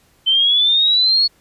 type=exponential sweep; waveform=sine; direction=up; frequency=3076 to 4400 Hz; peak=-11 dBFS; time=0.26-1.28 s; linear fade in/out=20 ms; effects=pink hiss -56 dBFS RMS until 1.4 s + resampled to 32000 Hz